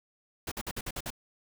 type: noise bursts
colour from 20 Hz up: pink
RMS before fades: -36 dBFS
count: 7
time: 0.47-1.104 s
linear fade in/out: 5 ms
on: 46 ms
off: 52 ms
effects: none